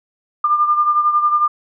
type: beating tone pair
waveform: sine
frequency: 1199 / 1210 Hz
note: D6 / D#6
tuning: +36 / -49 cents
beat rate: 11 Hz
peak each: -13 / -20 dBFS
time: 0.44-1.48 s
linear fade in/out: 5 ms
effects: none

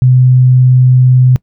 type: tone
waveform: sine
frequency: 127.3 Hz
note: C3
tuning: 47 cents flat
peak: -3 dBFS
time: 0.02-1.36 s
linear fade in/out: 0 ms
effects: noise-tail reverb RT60 0.1 s tail -22 dB re dry

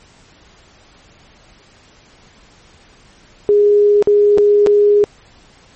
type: tone with dropouts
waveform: sine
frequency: 412.5 Hz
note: G#4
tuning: 12 cents flat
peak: -7 dBFS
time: 3.49-5.04 s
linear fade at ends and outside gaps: 0 ms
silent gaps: 4.025-4.073 / 4.376-4.383 / 4.663-4.67 s
effects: pink hiss -47 dBFS RMS until 5.75 s + MP3 32 kbps

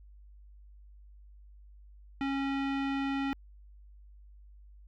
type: tone with low-pass filter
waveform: square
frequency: 274.2 Hz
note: C#4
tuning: 19 cents flat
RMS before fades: -32 dBFS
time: 2.21-3.33 s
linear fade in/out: 0 ms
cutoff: 2600 Hz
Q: 1.6
effects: added 50 Hz sine -51 dBFS peak until 4.87 s

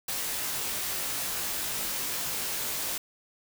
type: noise with comb filter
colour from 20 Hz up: white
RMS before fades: -32 dBFS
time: 0.08-2.98 s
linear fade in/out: 5 ms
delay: 19 ms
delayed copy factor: -0.85
effects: none

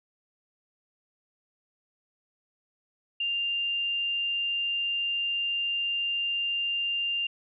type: tone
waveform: sine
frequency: 2794 Hz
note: F7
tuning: in tune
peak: -26 dBFS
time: 3.2-7.27 s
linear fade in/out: 5 ms
effects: none

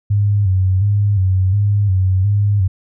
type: tone with vibrato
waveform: sine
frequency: 98 Hz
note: G2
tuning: in tune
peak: -11 dBFS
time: 0.1-2.68 s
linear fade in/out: 10 ms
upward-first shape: square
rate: 1.4 Hz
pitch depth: 74 cents each way
effects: none

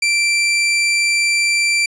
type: tone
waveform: sawtooth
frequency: 2349 Hz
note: D7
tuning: in tune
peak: -10 dBFS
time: 0.02-1.86 s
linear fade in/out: 5 ms
effects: resampled to 22050 Hz

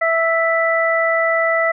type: harmonic tone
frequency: 659.3 Hz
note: E5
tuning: in tune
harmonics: 1 / 2 / 3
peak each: -17 / -21 / -18 dBFS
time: 0.01-1.72 s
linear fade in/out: 10 ms
effects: none

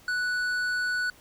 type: tone with tanh clipping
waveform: sine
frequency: 1480 Hz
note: F#6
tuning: in tune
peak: -27 dBFS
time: 0.08-1.1 s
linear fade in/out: 2 ms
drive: 10 dB
effects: pink hiss -55 dBFS RMS until 1.2 s

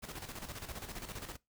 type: noise with tremolo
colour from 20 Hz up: pink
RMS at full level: -43 dBFS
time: 0.02-1.37 s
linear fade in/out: 20 ms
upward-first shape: square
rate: 15 Hz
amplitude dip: 60%
effects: noise-tail reverb RT60 0.2 s tail -21 dB re dry

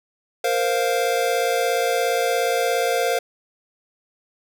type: chord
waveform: square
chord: Bb suspended second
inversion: none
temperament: equal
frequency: 466.2 / 523.3 / 698.5 Hz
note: Bb4 / C5 / F5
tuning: 0 / 0 / 0 cents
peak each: -24 dBFS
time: 0.44-3.19 s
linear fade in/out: 5 ms
effects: none

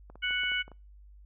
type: clicks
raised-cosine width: 1 ms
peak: -35 dBFS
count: 7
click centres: 0.1 / 0.156 / 0.308 / 0.435 / 0.518 / 0.68 / 0.717 s
type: harmonic tone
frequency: 740 Hz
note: F#5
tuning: in tune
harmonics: 2 / 3 / 4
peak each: -32 / -32 / -32 dBFS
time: 0.22-0.63 s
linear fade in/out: 20 ms
effects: noise-tail reverb RT60 0.3 s tail -26 dB re dry + added 50 Hz sine -50 dBFS peak until 1.25 s

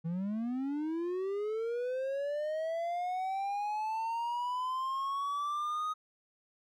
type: linear sweep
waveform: triangle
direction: up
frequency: 159.5 to 1255 Hz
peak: -30 dBFS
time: 0.04-5.94 s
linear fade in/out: 20 ms
effects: none

